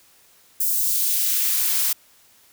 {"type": "noise with high-pass filter sweep", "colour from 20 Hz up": "blue", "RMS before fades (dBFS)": -21, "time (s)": [0.6, 1.93], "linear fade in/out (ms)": 5, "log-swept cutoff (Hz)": [8400, 550], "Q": 0.73, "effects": ["white hiss -55 dBFS RMS until 2.52 s"]}